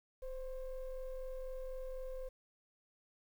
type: ring-modulated tone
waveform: triangle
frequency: 270 Hz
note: C#4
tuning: 45 cents flat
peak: -35 dBFS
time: 0.22-2.29 s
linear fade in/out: 10 ms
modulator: 248 Hz
effects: tanh soft clip ceiling -32 dBFS + 11-bit